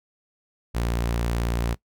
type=tone; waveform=sawtooth; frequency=58.27 Hz; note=A#1; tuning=in tune; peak=-19 dBFS; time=0.74-1.75 s; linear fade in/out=20 ms; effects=noise-tail reverb RT60 0.1 s tail -19 dB re dry